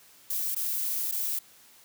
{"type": "noise with dropouts", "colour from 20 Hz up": "violet", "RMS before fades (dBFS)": -30, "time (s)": [0.3, 1.39], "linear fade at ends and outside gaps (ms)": 5, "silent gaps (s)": [[0.548, 0.562], [1.114, 1.122]], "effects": ["white hiss -56 dBFS RMS until 1.84 s", "high-pass 80 Hz 12 dB/octave"]}